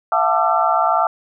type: tone cluster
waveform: sine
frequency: 670 / 731 / 880 / 1184 / 1346 Hz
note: E5 / F#5 / A5 / D6 / E6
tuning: +28 / -21 / 0 / +14 / +36 cents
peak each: -20 dBFS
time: 0.12-1.07 s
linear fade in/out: 2 ms
effects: none